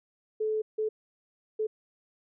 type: tone bursts at uneven times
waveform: sine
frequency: 433.2 Hz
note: A4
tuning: 27 cents flat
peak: -26 dBFS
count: 3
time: 0.4-0.62 / 0.78-0.89 / 1.59-1.67 s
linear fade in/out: 10 ms
effects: none